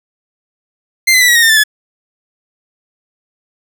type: tone with pitch steps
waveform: sawtooth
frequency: 2087 / 2029 / 1972.1 / 1917.1 / 1863.6 / 1811.6 / 1761 / 1711.9 Hz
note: C7 / B6 / B6 / A#6 / A#6 / A#6 / A6 / A6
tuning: -5 / +46 / -3 / +48 / -1 / -50 / +1 / -48 cents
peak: -3 dBFS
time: 1.07-1.638 s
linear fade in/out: 10 ms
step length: 71 ms
effects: none